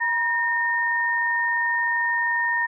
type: tone pair together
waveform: sine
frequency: 956 / 1833.1 Hz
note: A#5 / A#6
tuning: +43 / -30 cents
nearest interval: major seventh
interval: 1127 cents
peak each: -26 / -21 dBFS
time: 0-2.67 s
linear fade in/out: 20 ms
effects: none